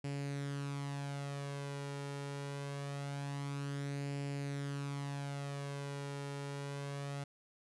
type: tone with flanger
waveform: sawtooth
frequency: 141.1 Hz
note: C#3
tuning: 31 cents sharp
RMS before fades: -41 dBFS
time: 0.04-7.24 s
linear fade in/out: 5 ms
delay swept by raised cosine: 0.4 to 2.2 ms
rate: 0.24 Hz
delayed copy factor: +0.5
effects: resampled to 24000 Hz